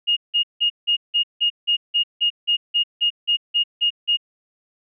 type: tone bursts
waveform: sine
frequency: 2854 Hz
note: F7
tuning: 37 cents sharp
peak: -15 dBFS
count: 16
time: 0.07-4.172 s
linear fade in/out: 20 ms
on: 97 ms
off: 170 ms
effects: none